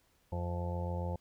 harmonic tone, 87.31 Hz, F2, in tune, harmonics 1 / 2 / 4 / 5 / 6 / 7 / 8 / 9 / 10, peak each -35 / -41 / -48 / -52 / -42 / -53 / -50 / -54 / -45 dBFS, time 0.32-1.16 s, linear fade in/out 5 ms, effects pink hiss -71 dBFS RMS until 1.2 s

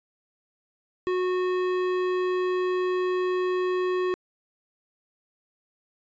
sine tone with hard clipping, 366 Hz, F#4, 19 cents flat, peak -25 dBFS, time 1.07-4.14 s, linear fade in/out 0 ms, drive 14 dB, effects resampled to 16000 Hz

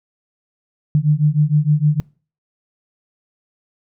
sine beating tone pair, 146.83 / 153.33 Hz, D3 / D#3, 0 / -25 cents, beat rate 6.5 Hz, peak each -15 dBFS, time 0.95-2 s, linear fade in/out 0 ms, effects noise-tail reverb RT60 0.4 s tail -25 dB re dry

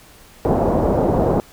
white low-pass noise, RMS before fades -17 dBFS, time 0.45-1.4 s, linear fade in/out 0 ms, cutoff 700 Hz, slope 24 dB/octave, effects pink hiss -46 dBFS RMS until 1.52 s

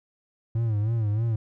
triangle tone with vibrato, 109.6 Hz, A2, 6 cents flat, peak -20 dBFS, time 0.55-1.36 s, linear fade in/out 5 ms, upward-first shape sine, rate 3.2 Hz, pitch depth 110 cents each way, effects none

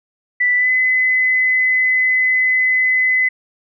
sine tone with pitch glide, 1977 to 2023 Hz, B6 to B6, +1 to +41 cents, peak -12 dBFS, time 0.4-3.29 s, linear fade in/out 10 ms, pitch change +40 cents, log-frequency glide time 0.57-0.71 s, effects none

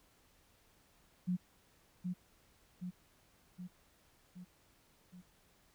sine tone with echo, 180.3 Hz, F#3, 45 cents flat, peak -31 dBFS, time 1.27-1.37 s, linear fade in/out 20 ms, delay 770 ms, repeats 5, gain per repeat -4 dB, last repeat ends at 5.22 s, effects pink hiss -69 dBFS RMS until 5.74 s

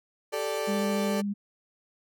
35% pulse chord, G suspended second, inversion none, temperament equal, 392 / 440 / 587.3 Hz, G4 / A4 / D5, 0 / 0 / 0 cents, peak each -34 / -30 / -30 dBFS, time 0.32-1.22 s, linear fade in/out 20 ms
sine tone with vibrato, 202.5 Hz, G#3, 43 cents flat, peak -27 dBFS, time 0.67-1.34 s, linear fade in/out 20 ms, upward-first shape sine, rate 14 Hz, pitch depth 12 cents each way
effects none

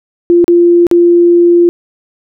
sine tone with dropouts, 346.1 Hz, F4, 16 cents flat, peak -3 dBFS, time 0.3-1.69 s, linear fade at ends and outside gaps 0 ms, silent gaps 0.443-0.48 / 0.868-0.913 s, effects none

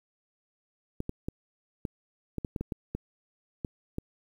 clicks, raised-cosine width 3 ms, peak -19 dBFS, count 12, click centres 1.004 / 1.094 / 1.285 / 1.852 / 2.383 / 2.448 / 2.562 / 2.61 / 2.722 / 2.95 / 3.648 / 3.984 s, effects 9-bit

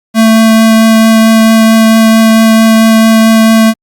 square tone with vibrato, 222.8 Hz, A3, 22 cents sharp, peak -3 dBFS, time 0.14-3.74 s, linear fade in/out 50 ms, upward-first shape triangle, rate 4.5 Hz, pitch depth 9 cents each way, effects Opus 48 kbps

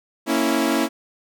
sawtooth chord, A# diminished, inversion none, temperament equal with one note detuned, 231.9 / 277.2 / 329.6 Hz, A#3 / C#4 / E4, -9 / 0 / 0 cents, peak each -20 / -18 / -18 dBFS, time 0.26-0.89 s, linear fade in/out 50 ms, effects none

